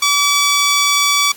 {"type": "tone", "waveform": "10% pulse", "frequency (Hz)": 1147, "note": "D6", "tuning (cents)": -41, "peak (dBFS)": -3, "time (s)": [0.02, 1.32], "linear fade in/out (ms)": 5, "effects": ["white hiss -39 dBFS RMS until 1.36 s", "AAC 64 kbps"]}